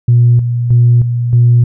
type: tone with tremolo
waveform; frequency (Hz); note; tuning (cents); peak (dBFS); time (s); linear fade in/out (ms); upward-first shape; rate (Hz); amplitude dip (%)
sine; 120; B2; -49; -3; 0.08-1.64; 5; square; 1.6; 60
effects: tanh soft clip ceiling 0 dBFS